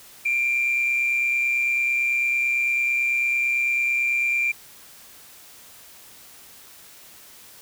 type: tone with amplitude modulation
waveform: sine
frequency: 2374 Hz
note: D7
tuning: 18 cents sharp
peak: -16 dBFS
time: 0.25-4.52 s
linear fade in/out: 10 ms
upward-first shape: sine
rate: 129 Hz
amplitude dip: 50%
effects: tanh soft clip ceiling -15 dBFS + white hiss -47 dBFS RMS until 7.61 s